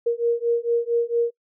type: beating tone pair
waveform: sine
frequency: 467.5 / 471.9 Hz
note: A#4 / A#4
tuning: +5 / +21 cents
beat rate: 4.4 Hz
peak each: -22 / -22 dBFS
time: 0.06-1.31 s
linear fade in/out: 10 ms
effects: noise-tail reverb RT60 0.1 s tail -25 dB re dry